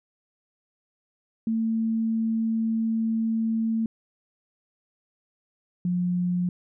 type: tone pair in turn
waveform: sine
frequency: 224.4 / 178.11 Hz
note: A3 / F3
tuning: +34 / +34 cents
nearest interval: major third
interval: 400 cents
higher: first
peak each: -22 dBFS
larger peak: neither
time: 1.47-3.86 / 5.85-6.49 s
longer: first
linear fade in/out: 2 ms
effects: none